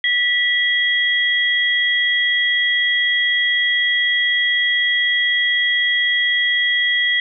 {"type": "tone pair together", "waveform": "sine", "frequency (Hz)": [1956, 3288], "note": ["B6", "G#7"], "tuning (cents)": [-17, -18], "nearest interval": "major sixth", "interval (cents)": 899, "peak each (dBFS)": [-16, -19], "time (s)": [0.04, 7.2], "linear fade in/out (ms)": 2, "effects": []}